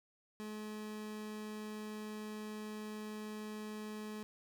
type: tone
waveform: 30% pulse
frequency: 213.3 Hz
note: G#3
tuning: 46 cents sharp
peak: -40 dBFS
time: 0.4-4.23 s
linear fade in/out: 0 ms
effects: 12-bit